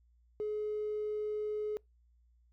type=tone with tanh clipping; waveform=triangle; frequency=423.5 Hz; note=G#4; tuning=34 cents sharp; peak=-32 dBFS; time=0.4-1.77 s; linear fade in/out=0 ms; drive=1 dB; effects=noise-tail reverb RT60 0.2 s tail -26 dB re dry + added 59 Hz sine -64 dBFS peak until 2.52 s